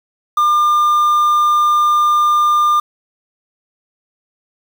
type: tone with quantisation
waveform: triangle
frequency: 1200 Hz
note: D6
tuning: 37 cents sharp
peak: -8 dBFS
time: 0.37-2.8 s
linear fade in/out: 5 ms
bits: 6
effects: none